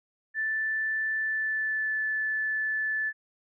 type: tone with pitch glide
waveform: sine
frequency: 1760 to 1742.8 Hz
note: A6 to A6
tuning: 0 to -17 cents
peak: -26 dBFS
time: 0.34-3.13 s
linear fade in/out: 50 ms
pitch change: -17 cents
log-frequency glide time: 1.17-1.99 s
effects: none